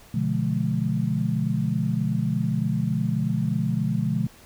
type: chord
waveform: sine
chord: B diminished seventh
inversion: none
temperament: equal with one note detuned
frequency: 123.47 / 146.83 / 174.61 / 212.9 Hz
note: B2 / D3 / F3 / Ab3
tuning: 0 / 0 / 0 / +43 cents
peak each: -27 dBFS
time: 0.14-4.27 s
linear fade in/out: 5 ms
effects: pink hiss -51 dBFS RMS until 4.45 s